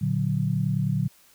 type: chord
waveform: sine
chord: Bb augmented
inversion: none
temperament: equal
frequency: 116.54 / 146.83 / 185 Hz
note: Bb2 / D3 / F#3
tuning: 0 / 0 / 0 cents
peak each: -27 / -25 / -27 dBFS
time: 0.01-1.08 s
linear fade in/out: 10 ms
effects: white hiss -57 dBFS RMS until 1.34 s